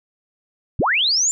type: linear sweep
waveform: sine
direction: up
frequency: 33.58 to 7300 Hz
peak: -15 dBFS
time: 0.79-1.31 s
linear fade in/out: 0 ms
effects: none